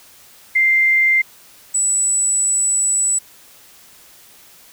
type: tone pair in turn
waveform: sine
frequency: 2093 / 7902 Hz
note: C7 / B8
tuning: 0 / 0 cents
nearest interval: octave + major seventh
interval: 2300 cents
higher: second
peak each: -11 / -14 dBFS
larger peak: first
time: 0.55-1.22 / 1.74-3.19 s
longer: second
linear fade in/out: 10 ms
effects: white hiss -46 dBFS RMS until 4.72 s